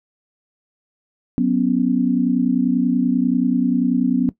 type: chord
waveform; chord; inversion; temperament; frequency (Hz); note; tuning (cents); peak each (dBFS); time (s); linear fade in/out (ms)
sine; F# suspended fourth; none; equal; 185 / 246.9 / 277.2; F#3 / B3 / C#4; 0 / 0 / 0; -21 / -17 / -20; 1.38-4.29; 0
effects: noise-tail reverb RT60 0.1 s tail -17 dB re dry